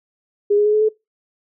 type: tone with pitch steps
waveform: sine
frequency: 410 / 415.7 / 421.5 / 427.4 / 433.4 Hz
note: G#4 / G#4 / G#4 / G#4 / A4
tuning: -22 / +2 / +26 / +50 / -26 cents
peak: -12 dBFS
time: 0.5-0.89 s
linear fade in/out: 10 ms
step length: 78 ms
effects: noise-tail reverb RT60 0.2 s tail -22 dB re dry